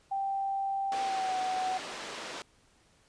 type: tone with pitch glide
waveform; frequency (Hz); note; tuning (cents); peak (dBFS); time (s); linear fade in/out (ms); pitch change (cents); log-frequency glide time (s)
sine; 784 to 747.7; G5 to F#5; 0 to +18; -29; 0.11-1.78; 10; -82; 1-1.34
type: band-pass noise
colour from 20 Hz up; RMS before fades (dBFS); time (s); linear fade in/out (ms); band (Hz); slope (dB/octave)
pink; -41; 0.92-2.42; 0; 410 to 5700; 12
effects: pink hiss -65 dBFS RMS until 3.08 s + resampled to 22050 Hz